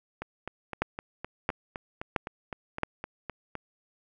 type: two click trains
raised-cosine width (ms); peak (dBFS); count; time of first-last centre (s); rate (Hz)
0.5; -20 / -10; 14 / 4; 0.22-3.553 / 0.82-2.833; 3.9 / 1.49
effects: none